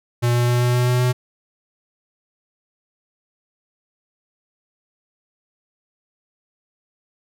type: tone with pitch steps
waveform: square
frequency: 120.3 / 121.07 / 121.84 / 122.62 / 123.4 / 124.18 / 124.97 Hz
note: B2 / B2 / B2 / B2 / B2 / B2 / B2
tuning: -45 / -34 / -23 / -12 / -1 / +10 / +21 cents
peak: -16 dBFS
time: 0.22-1.13 s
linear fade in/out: 20 ms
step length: 130 ms
effects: none